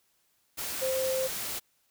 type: tone in noise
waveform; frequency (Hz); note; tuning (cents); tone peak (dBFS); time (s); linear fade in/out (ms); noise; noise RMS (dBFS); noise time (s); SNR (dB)
sine; 523.3; C5; 0; -27; 0.81-1.28; 20; white; -35; 0.57-1.6; +5
effects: white hiss -71 dBFS RMS until 1.9 s